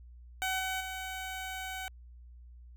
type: tone with level steps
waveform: 15% pulse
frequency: 755 Hz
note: F#5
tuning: 35 cents sharp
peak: -24 / -26 / -31 dBFS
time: 0.42-1.88 s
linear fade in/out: 0 ms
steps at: 0.59 / 0.8 s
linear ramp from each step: 10 ms
effects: added 60 Hz sine -49 dBFS peak until 2.76 s